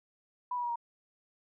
sine tone with pitch steps, 987.8 / 972 / 956.4 / 941 Hz, B5 / B5 / A#5 / A#5, 0 / -28 / +44 / +16 cents, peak -31 dBFS, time 0.51-0.758 s, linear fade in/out 5 ms, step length 62 ms, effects none

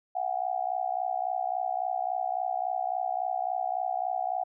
sine tone with amplitude modulation, 740 Hz, F#5, in tune, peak -23 dBFS, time 0.15-4.44 s, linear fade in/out 10 ms, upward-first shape sine, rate 63.6 Hz, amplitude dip 100%, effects none

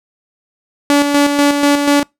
sawtooth tone with tremolo, 287.1 Hz, D4, 39 cents flat, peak -4 dBFS, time 0.9-2.03 s, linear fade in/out 0 ms, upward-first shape square, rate 4.1 Hz, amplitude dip 45%, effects noise-tail reverb RT60 0.2 s tail -26 dB re dry + low-pass 12000 Hz 12 dB/octave

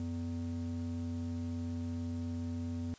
triangle ring-modulated tone, 169.3 Hz, E3, 46 cents sharp, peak -30 dBFS, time 0-2.94 s, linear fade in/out 0 ms, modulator 78.6 Hz, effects white hiss -59 dBFS RMS until 2.98 s + resampled to 16000 Hz

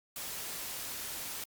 white noise, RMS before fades -40 dBFS, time 0.16-1.44 s, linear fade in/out 2 ms, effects Opus 48 kbps

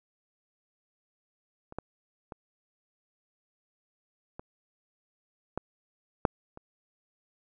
clicks, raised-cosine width 1 ms, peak -30 / -20 / -26 / -26 / -17 / -7 / -30 dBFS, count 7, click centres 1.724 / 1.786 / 2.322 / 4.395 / 5.576 / 6.252 / 6.574 s, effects none

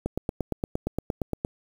click train, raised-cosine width 2 ms, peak -13 dBFS, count 13, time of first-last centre 0.06-1.449 s, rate 8.64 Hz, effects 7-bit

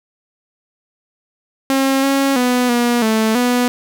sawtooth tone with pitch steps, 269.4 / 274.1 / 248.1 / 240 / 220.1 / 245.9 Hz, C#4 / C#4 / B3 / B3 / A3 / B3, -49 / -19 / +8 / -49 / +1 / -7 cents, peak -9 dBFS, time 1.7-3.68 s, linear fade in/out 0 ms, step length 330 ms, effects none

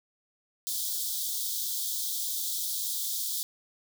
white high-pass noise, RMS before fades -32 dBFS, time 0.67-3.43 s, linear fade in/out 0 ms, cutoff 3300 Hz, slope 96 dB/octave, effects none

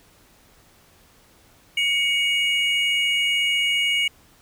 triangle tone pair together, 2241 / 2875 Hz, C#7 / F7, +18 / +50 cents, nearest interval major third, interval 432 cents, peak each -20 / -20 dBFS, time 1.77-4.08 s, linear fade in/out 5 ms, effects pink hiss -55 dBFS RMS until 4.41 s

